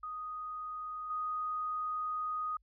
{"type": "tone with level steps", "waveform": "sine", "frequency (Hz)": 1244.5, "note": "D#6", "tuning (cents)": 0, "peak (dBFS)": [-38, -33], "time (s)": [0.03, 2.57], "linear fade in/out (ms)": 5, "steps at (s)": 1.1, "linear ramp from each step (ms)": 5, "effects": ["added 50 Hz sine -66 dBFS peak until 2.62 s"]}